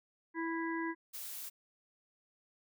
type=harmonic tone; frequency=329.6 Hz; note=E4; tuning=in tune; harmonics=1 / 3 / 5 / 6; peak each=-36 / -41 / -43 / -44 dBFS; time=0.34-0.95 s; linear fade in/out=50 ms
type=noise; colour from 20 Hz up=blue; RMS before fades=-44 dBFS; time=1.13-1.5 s; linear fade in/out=20 ms
effects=none